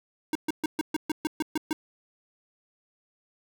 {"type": "tone bursts", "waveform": "square", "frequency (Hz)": 311.1, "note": "D#4", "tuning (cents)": 0, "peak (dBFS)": -25, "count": 10, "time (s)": [0.33, 1.73], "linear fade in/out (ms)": 2, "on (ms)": 23, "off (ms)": 130, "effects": []}